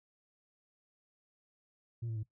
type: tone with pitch steps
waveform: sine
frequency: 116.54 / 112.12 / 107.86 Hz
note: A#2 / A2 / A2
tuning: 0 / +33 / -34 cents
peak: -33 dBFS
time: 2.02-2.233 s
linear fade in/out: 10 ms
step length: 71 ms
effects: noise-tail reverb RT60 0.1 s tail -18 dB re dry + tanh soft clip ceiling -34 dBFS